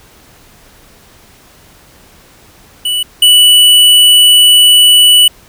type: tone pair in turn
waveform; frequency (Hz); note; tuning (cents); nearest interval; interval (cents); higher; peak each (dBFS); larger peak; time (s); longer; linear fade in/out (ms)
square; 2960 / 2960; F#7 / F#7; 0 / 0; unison; 0; neither; -12 / -3; second; 2.85-3.03 / 3.22-5.28; second; 5
effects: pink hiss -42 dBFS RMS until 5.48 s